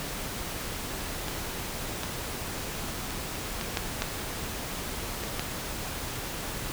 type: clicks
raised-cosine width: 0.2 ms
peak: -16 / -14 / -19 / -16 / -9 / -10 / -20 / -12 dBFS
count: 8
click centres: 1.283 / 2.034 / 3.107 / 3.612 / 3.772 / 4.021 / 5.237 / 5.395 s
effects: pink hiss -35 dBFS RMS until 6.72 s